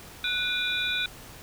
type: tone cluster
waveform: sine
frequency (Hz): 1477 / 2421 / 3517 / 3843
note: F#6 / D#7 / A7 / B7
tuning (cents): -3 / -48 / -1 / -48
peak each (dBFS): -31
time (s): 0.24-1.06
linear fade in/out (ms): 2
effects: pink hiss -46 dBFS RMS until 1.42 s